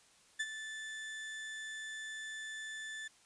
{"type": "tone with ADSR envelope", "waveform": "35% pulse", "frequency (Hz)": 1754, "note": "A6", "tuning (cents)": -6, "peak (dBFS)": -30, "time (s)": [0.39, 3.08], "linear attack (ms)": 14, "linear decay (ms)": 45, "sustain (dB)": -10, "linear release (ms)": 7, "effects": ["white hiss -65 dBFS RMS until 3.25 s", "resampled to 22050 Hz"]}